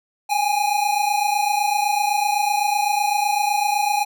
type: tone pair together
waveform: square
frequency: 806 / 833.9 Hz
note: G5 / G#5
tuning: +48 / +7 cents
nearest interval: minor second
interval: 59 cents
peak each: -22 / -21 dBFS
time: 0.29-4.05 s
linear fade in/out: 20 ms
effects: none